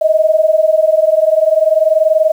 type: tone pair together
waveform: sine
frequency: 620 / 640.4 Hz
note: D#5 / D#5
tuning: -6 / +50 cents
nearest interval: minor second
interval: 56 cents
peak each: -11 dBFS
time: 0.01-2.32 s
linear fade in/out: 10 ms
effects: 7-bit